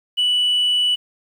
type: tone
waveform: sine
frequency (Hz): 2960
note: F#7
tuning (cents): 0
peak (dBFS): -13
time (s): 0.17-0.96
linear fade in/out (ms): 20
effects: tanh soft clip ceiling -13 dBFS + 8-bit